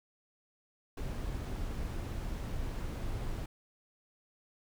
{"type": "noise", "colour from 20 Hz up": "brown", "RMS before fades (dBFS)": -37, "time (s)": [0.97, 3.46], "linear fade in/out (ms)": 5, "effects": []}